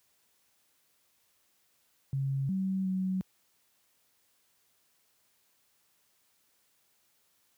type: tone with pitch steps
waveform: sine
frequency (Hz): 136.2 / 190.4 / 187.5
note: C#3 / F#3 / F#3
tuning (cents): -30 / +50 / +23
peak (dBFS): -28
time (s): 2.13-3.21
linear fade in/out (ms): 0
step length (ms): 360
effects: white hiss -71 dBFS RMS until 7.57 s + high-pass 60 Hz 12 dB/octave